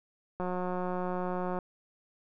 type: click train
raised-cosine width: 1 ms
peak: -21 dBFS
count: 216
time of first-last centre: 0.4-1.588 s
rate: 181 Hz
effects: none